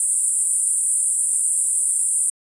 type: band-pass noise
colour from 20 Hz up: white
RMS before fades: -20 dBFS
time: 0-2.3 s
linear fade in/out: 2 ms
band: 8200 to 9800 Hz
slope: 96 dB/octave
effects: resampled to 24000 Hz